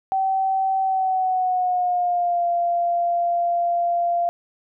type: tone with pitch glide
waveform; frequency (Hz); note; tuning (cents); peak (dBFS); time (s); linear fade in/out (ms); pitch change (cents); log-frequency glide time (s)
sine; 768 to 692.2; G5 to F5; -36 to -16; -18; 0.12-4.29; 0; -180; 0.82-2.46
effects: none